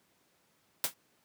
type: noise with exponential decay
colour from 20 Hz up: white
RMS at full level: -25 dBFS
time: 0.84-0.94 s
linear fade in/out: 1 ms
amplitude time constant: 21 ms
effects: pink hiss -70 dBFS RMS until 1.24 s + high-pass 150 Hz 12 dB/octave